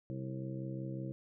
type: harmonic tone with a mistuned harmonic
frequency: 65.41 Hz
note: C2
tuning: in tune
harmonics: 2 / 3 / 4 / 5 / 6 / 7 / 8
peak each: -40 / -45 / -54 / -44 / -57 / -54 / -50 dBFS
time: 0.1-1.12 s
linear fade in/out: 0 ms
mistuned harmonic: 8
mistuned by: +51 cents
effects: none